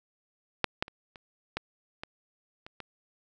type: clicks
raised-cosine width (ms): 0.3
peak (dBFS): -7 / -11 / -28 / -30 / -15 / -21 / -28 / -24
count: 8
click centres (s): 0.643 / 0.825 / 0.881 / 1.158 / 1.57 / 2.035 / 2.665 / 2.803
effects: none